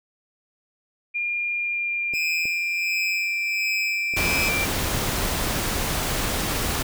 sine tone with pitch glide, 2409 to 2355 Hz, D7 to D7, +43 to +4 cents, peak -23 dBFS, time 1.14-4.66 s, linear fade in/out 20 ms, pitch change -39 cents, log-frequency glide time 1.52-3.49 s
25% pulse tone with tremolo, 2550 Hz, D#7, 42 cents sharp, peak -21 dBFS, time 2.13-4.5 s, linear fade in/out 20 ms, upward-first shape sine, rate 1.4 Hz, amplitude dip 60%
clicks, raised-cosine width 2 ms, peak -25 dBFS, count 4, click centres 2.137 / 2.455 / 4.138 / 5.201 s
pink noise, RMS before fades -25 dBFS, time 4.16-6.83 s, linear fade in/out 10 ms
effects none

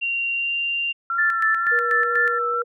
sine tone with pitch glide, 2761 to 2779 Hz, F7 to F7, -20 to -9 cents, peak -21 dBFS, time 0.01-0.93 s, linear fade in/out 20 ms, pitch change +11 cents, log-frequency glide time 0.34-0.52 s
sine tone with vibrato, 1356 Hz, E6, 49 cents sharp, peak -21 dBFS, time 1.1-2.62 s, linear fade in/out 2 ms, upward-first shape triangle, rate 2 Hz, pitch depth 52 cents each way
sine tone with tremolo, 1760 Hz, A6, in tune, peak -17 dBFS, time 1.18-2.39 s, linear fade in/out 10 ms, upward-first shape square, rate 4.1 Hz, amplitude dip 65%
sine tone, 479.1 Hz, A#4, 47 cents sharp, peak -26 dBFS, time 1.71-2.64 s, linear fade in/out 20 ms
effects none

